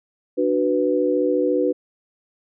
sine chord, B minor, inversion first, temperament just, 296.3 / 370.4 / 493.9 Hz, D4 / F#4 / B4, +15 / +2 / 0 cents, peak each -22 / -22 / -20 dBFS, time 0.37-1.73 s, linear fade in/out 20 ms, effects none

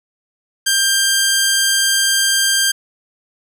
10% pulse tone, 1588 Hz, G6, 22 cents sharp, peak -4 dBFS, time 0.66-2.72 s, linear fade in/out 10 ms, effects none

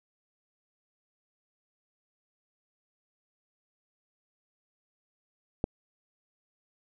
click, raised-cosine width 2 ms, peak -13 dBFS, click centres 5.641 s, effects none

